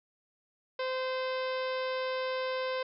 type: harmonic tone with a mistuned harmonic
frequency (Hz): 517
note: C5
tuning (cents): -21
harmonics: 1 / 2 / 3 / 4 / 5 / 6 / 7 / 8 / 9 / 10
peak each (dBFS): -32 / -38 / -42 / -44 / -46 / -48 / -49 / -50 / -51 / -52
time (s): 0.79-2.83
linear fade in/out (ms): 5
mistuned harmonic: 8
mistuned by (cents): -46
effects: none